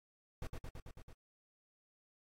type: noise with echo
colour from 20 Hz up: brown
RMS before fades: -41 dBFS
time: 0.42-0.47 s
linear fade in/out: 2 ms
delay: 110 ms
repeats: 6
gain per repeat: -2 dB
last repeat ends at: 1.13 s
effects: AAC 48 kbps